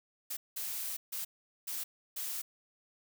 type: noise bursts at uneven times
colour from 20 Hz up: blue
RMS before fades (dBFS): -38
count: 5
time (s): 0.3-0.37 / 0.56-0.97 / 1.12-1.25 / 1.67-1.84 / 2.16-2.42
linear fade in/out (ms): 10
effects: none